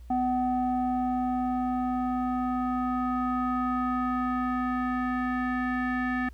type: tone with low-pass filter sweep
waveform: square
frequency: 251 Hz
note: B3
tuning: 28 cents sharp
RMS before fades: -28 dBFS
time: 0.1-6.29 s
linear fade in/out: 5 ms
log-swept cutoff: 790 to 1800 Hz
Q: 3.9
effects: added 60 Hz sine -43 dBFS peak until 6.33 s + pink hiss -65 dBFS RMS until 6.33 s